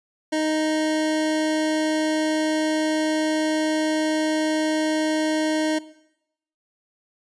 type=tone; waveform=25% pulse; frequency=311.1 Hz; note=D#4; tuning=in tune; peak=-17 dBFS; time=0.32-5.79 s; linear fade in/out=10 ms; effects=noise-tail reverb RT60 0.8 s tail -18 dB re dry + resampled to 22050 Hz